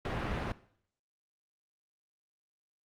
pink low-pass noise, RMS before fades -35 dBFS, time 0.05-0.52 s, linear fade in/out 2 ms, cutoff 2200 Hz, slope 12 dB/octave, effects noise-tail reverb RT60 0.6 s tail -17 dB re dry + Opus 48 kbps

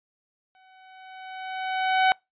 sawtooth tone with exponential growth, 753 Hz, F#5, 30 cents sharp, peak -12 dBFS, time 0.55-2.12 s, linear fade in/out 0 ms, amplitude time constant 340 ms, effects noise-tail reverb RT60 0.2 s tail -26 dB re dry + resampled to 8000 Hz

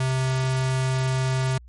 square tone with notch filter, 130.81 Hz, C3, in tune, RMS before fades -23 dBFS, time 0-1.58 s, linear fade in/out 5 ms, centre 280 Hz, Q 0.85, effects added 60 Hz sine -43 dBFS peak until 1.68 s + MP3 48 kbps

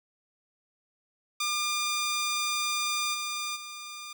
10% pulse tone with level steps, 1202 Hz, D6, 40 cents sharp, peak -19 / -23 / -31 dBFS, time 1.4-4.13 s, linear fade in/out 5 ms, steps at 3.13 / 3.55 s, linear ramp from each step 20 ms, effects none

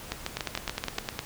two click trains, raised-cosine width 0.2 ms, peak -12 / -12 dBFS, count 7 / 9, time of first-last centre 0.12-0.983 / 0.37-1.191 s, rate 6.95 / 9.74 Hz, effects pink hiss -43 dBFS RMS until 1.25 s

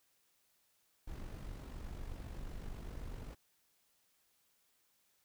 brown noise with amplitude modulation, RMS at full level -43 dBFS, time 1.07-3.35 s, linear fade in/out 10 ms, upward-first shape sine, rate 47.9 Hz, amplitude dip 50%, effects white hiss -75 dBFS RMS until 5.24 s

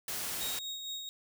white noise, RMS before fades -37 dBFS, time 0.08-0.59 s, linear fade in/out 2 ms
35% pulse tone with tremolo, 3760 Hz, A#7, 14 cents sharp, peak -34 dBFS, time 0.41-1.09 s, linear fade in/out 0 ms, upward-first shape sine, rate 4.4 Hz, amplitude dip 40%
effects none

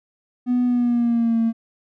triangle tone with pitch glide, 246.9 to 227.7 Hz, B3 to A#3, 0 to -40 cents, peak -13 dBFS, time 0.46-1.53 s, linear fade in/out 50 ms, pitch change -140 cents, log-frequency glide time 0.65-1.39 s, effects tanh soft clip ceiling -12 dBFS

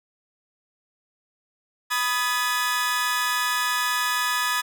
sawtooth chord, G# minor, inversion first, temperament equal with one note detuned, 987.8 / 1244.5 / 1702 Hz, B5 / D#6 / G#6, 0 / 0 / +42 cents, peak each -24 / -23 / -22 dBFS, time 1.9-4.62 s, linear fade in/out 20 ms, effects none

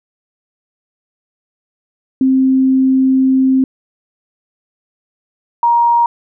sine tone pair in turn, 263.1 / 942.7 Hz, C4 / A#5, +10 / +19 cents, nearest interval octave + minor seventh, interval 2209 cents, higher second, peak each -8 dBFS, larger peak neither, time 2.21-3.64 / 5.63-6.06 s, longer first, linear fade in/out 2 ms, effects none

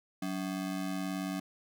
square ring-modulated tone, 234.7 Hz, A#3, 12 cents sharp, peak -31 dBFS, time 0.22-1.4 s, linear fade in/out 5 ms, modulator 49.3 Hz, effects none

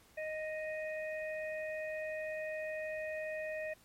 harmonic tone, 622.3 Hz, D#5, in tune, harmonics 1 / 3 / 4, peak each -38 / -44 / -47 dBFS, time 0.17-3.74 s, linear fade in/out 10 ms, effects pink hiss -64 dBFS RMS until 3.84 s + MP3 64 kbps

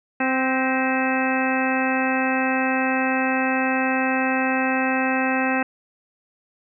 harmonic tone with a mistuned harmonic, 260.8 Hz, C4, 5 cents flat, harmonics 1 / 2 / 3 / 4 / 5 / 6 / 7 / 8 / 9 / 10, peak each -23 / -28 / -26 / -32 / -33 / -28 / -29 / -36 / -39 / -28 dBFS, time 0.2-5.63 s, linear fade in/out 5 ms, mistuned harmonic 7, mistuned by +52 cents, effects none

